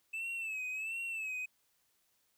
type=tone with vibrato; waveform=triangle; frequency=2618 Hz; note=E7; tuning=13 cents flat; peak=-35 dBFS; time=0.13-1.46 s; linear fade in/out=10 ms; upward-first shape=sine; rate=1.4 Hz; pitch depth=78 cents each way; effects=white hiss -75 dBFS RMS until 2.37 s